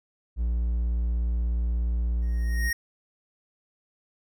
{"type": "tone", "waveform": "triangle", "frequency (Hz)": 58.4, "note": "A#1", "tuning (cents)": 4, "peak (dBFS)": -21, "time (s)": [0.36, 2.72], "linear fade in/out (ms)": 50}
{"type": "tone with exponential growth", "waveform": "square", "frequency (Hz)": 1865, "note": "A#6", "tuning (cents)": 0, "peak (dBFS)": -24, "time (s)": [2.22, 2.73], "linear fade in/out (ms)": 5, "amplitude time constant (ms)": 110}
{"effects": []}